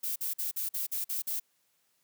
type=noise bursts; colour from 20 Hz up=violet; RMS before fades=-33 dBFS; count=8; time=0.03-1.399 s; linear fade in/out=10 ms; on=130 ms; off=47 ms; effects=white hiss -73 dBFS RMS until 2.03 s + high-pass 100 Hz 12 dB/octave